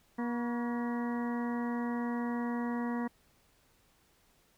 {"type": "harmonic tone with a mistuned harmonic", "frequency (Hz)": 239, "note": "A#3", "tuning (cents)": 43, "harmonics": [1, 2, 3, 4, 5, 6, 7, 8], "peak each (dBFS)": [-32, -42, -45, -43, -47, -53, -51, -47], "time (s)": [0.18, 3.08], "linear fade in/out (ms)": 10, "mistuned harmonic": 5, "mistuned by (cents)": -87, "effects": ["pink hiss -68 dBFS RMS until 4.57 s"]}